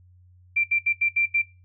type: tone bursts at uneven times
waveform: sine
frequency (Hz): 2360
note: D7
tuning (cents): +8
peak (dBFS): -18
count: 6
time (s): 0.56-0.64 / 0.71-0.79 / 0.86-0.93 / 1.01-1.09 / 1.16-1.26 / 1.34-1.42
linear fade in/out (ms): 10
effects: noise-tail reverb RT60 0.3 s tail -21 dB re dry + added 90 Hz sine -51 dBFS peak until 1.64 s